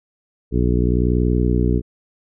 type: harmonic tone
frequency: 60.8 Hz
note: B1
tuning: 26 cents flat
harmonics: 1 / 2 / 3 / 4 / 5 / 6 / 7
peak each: -18 / -21 / -23 / -24 / -25 / -26 / -26 dBFS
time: 0.51-1.82 s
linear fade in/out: 50 ms
effects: none